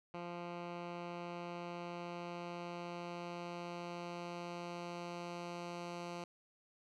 10% pulse tone with low-pass filter sweep, 173.7 Hz, F3, 9 cents flat, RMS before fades -45 dBFS, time 0.14-6.24 s, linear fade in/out 2 ms, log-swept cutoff 2700 to 6000 Hz, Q 0.82, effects none

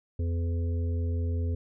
harmonic tone, 84.8 Hz, E2, 50 cents sharp, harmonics 1 / 3 / 5 / 6, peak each -26 / -39 / -42 / -46 dBFS, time 0.19-1.55 s, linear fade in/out 5 ms, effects none

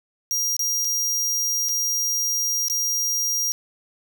40% pulse tone with dropouts, 5700 Hz, F8, 34 cents sharp, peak -20 dBFS, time 0.31-3.52 s, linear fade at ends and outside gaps 0 ms, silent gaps 0.566-0.593 / 0.847-0.851 / 1.687-1.692 / 2.683-2.699 s, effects none

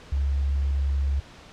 sine tone, 69.3 Hz, C#2, in tune, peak -21 dBFS, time 0.12-1.2 s, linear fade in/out 5 ms, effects pink hiss -47 dBFS RMS until 1.52 s + low-pass 5000 Hz 12 dB/octave

